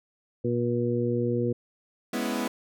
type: harmonic tone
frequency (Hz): 120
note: B2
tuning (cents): -49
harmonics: 1 / 2 / 3 / 4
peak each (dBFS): -29 / -29 / -29 / -29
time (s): 0.44-1.53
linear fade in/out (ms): 10
type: chord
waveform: sawtooth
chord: C# minor seventh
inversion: second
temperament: equal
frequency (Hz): 207.7 / 246.9 / 277.2 / 329.6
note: G#3 / B3 / C#4 / E4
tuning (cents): 0 / 0 / 0 / 0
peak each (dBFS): -29 / -26 / -32 / -30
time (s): 2.13-2.48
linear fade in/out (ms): 5
effects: none